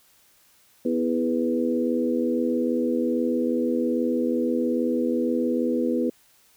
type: harmonic tone with a mistuned harmonic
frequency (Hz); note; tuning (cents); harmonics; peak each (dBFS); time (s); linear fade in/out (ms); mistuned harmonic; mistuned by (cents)
82.41; E2; 0; 3 / 4 / 5 / 6; -24 / -27 / -30 / -27; 0.85-6.1; 5; 4; -20
effects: white hiss -59 dBFS RMS until 6.56 s